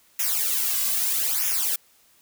blue noise with flanger, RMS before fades -24 dBFS, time 0.19-1.76 s, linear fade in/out 5 ms, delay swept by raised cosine 0.23 to 2.23 ms, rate 0.78 Hz, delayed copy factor -0.95, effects white hiss -59 dBFS RMS until 2.21 s

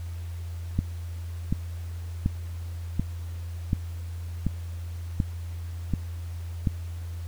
click train, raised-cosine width 5 ms, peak -11 dBFS, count 9, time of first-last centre 0.79-6.672 s, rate 1.36 Hz, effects added 85 Hz sine -32 dBFS peak until 7.27 s + pink hiss -52 dBFS RMS until 7.27 s

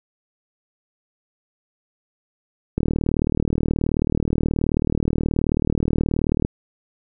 click train, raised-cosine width 3 ms, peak -7 dBFS, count 143, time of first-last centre 2.78-6.449 s, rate 38.7 Hz, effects none

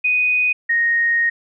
sine tone pair in turn, 2489 / 1864.6 Hz, D#7 / A#6, 0 / 0 cents, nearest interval perfect fourth, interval 500 cents, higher first, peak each -14 dBFS, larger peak neither, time 0.04-0.53 / 0.69-1.3 s, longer second, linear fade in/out 10 ms, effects none

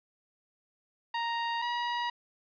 sawtooth tone pair in turn, 932.3 / 958 Hz, A#5 / A#5, 0 / +47 cents, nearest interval unison, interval 47 cents, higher second, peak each -26 dBFS, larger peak neither, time 1.14-1.62 / 1.62-2.1 s, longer neither, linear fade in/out 5 ms, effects resampled to 11025 Hz + 11-bit

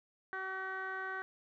15% pulse tone with low-pass filter, 379.7 Hz, F#4, 45 cents sharp, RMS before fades -40 dBFS, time 0.33-1.22 s, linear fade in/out 0 ms, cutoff 1700 Hz, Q 7.9, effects none

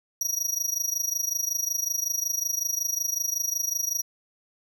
40% pulse tone with amplitude modulation, 5760 Hz, F#8, 47 cents flat, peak -21 dBFS, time 0.21-4.02 s, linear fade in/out 2 ms, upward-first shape sine, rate 25.4 Hz, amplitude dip 85%, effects none

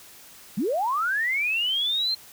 sine linear sweep, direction up, 165.9 to 4206 Hz, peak -22 dBFS, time 0.57-2.15 s, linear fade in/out 10 ms, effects white hiss -48 dBFS RMS until 2.32 s

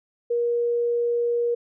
sine tone, 474.9 Hz, A#4, 32 cents sharp, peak -20 dBFS, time 0.3-1.55 s, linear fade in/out 10 ms, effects none

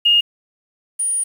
sine tone pair in turn, 2844 / 9566 Hz, F7 / D9, +31 / +31 cents, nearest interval octave + major sixth, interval 2100 cents, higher second, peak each -10 / -17 dBFS, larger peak first, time 0.05-0.21 / 0.99-1.24 s, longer second, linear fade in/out 10 ms, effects 7-bit

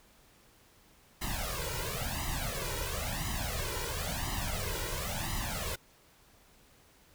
pink noise with flanger, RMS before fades -35 dBFS, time 1.21-5.76 s, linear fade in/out 10 ms, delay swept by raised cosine 1 to 2.1 ms, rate 0.97 Hz, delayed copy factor +0.95, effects pink hiss -62 dBFS RMS until 7.14 s

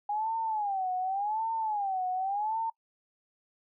sine tone with vibrato, 815 Hz, G#5, 33 cents flat, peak -28 dBFS, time 0.09-2.7 s, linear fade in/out 5 ms, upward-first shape sine, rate 0.88 Hz, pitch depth 180 cents each way, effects noise-tail reverb RT60 0.1 s tail -24 dB re dry

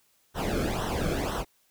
brown noise with flanger, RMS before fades -29 dBFS, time 0.34-1.45 s, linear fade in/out 50 ms, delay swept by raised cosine 0.42 to 1.08 ms, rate 2 Hz, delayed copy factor -0.8, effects white hiss -67 dBFS RMS until 1.7 s

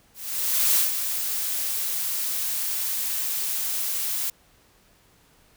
blue noise with ADSR envelope, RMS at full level -19 dBFS, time 0.14-4.3 s, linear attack 620 ms, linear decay 150 ms, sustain -8 dB, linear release 4 ms, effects pink hiss -59 dBFS RMS until 5.56 s

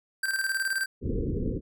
square tone with tremolo, 1568 Hz, G6, in tune, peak -25 dBFS, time 0.23-0.86 s, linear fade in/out 5 ms, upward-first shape square, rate 19 Hz, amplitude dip 55%
pink low-pass noise, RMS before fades -29 dBFS, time 1.01-1.61 s, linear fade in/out 50 ms, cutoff 500 Hz, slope 96 dB/octave
effects none

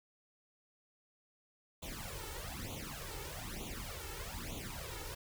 pink noise with flanger, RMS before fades -44 dBFS, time 1.82-5.15 s, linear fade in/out 10 ms, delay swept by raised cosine 0.29 to 2.29 ms, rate 1.1 Hz, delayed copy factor +0.9, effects none

